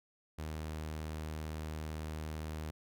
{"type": "tone", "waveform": "sawtooth", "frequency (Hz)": 77.78, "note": "D#2", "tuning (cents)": 0, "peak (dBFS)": -35, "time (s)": [0.38, 2.71], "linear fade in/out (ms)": 10, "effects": []}